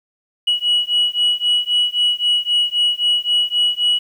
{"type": "beating tone pair", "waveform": "sine", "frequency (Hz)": [2923, 2926.8], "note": ["F#7", "F#7"], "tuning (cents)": [-22, -20], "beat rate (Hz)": 3.8, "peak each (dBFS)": -16, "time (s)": [0.47, 3.99], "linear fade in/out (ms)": 10, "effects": ["tanh soft clip ceiling -10 dBFS", "8-bit"]}